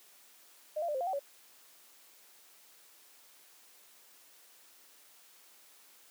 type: tone with pitch steps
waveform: sine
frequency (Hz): 612 / 684 / 594 / 525 / 699 / 761 / 562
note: D#5 / F5 / D5 / C5 / F5 / F#5 / C#5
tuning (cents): -29 / -36 / +20 / +6 / +1 / +48 / +24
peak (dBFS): -31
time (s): 0.76-1.194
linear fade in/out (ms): 10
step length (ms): 62
effects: white hiss -60 dBFS RMS until 6.1 s + high-pass 300 Hz 12 dB/octave